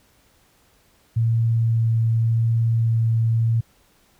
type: tone with vibrato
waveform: sine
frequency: 114.2 Hz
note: A#2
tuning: 35 cents flat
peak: -16 dBFS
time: 1.16-3.61 s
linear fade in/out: 10 ms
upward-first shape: sine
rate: 0.88 Hz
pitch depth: 8 cents each way
effects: pink hiss -59 dBFS RMS until 4.19 s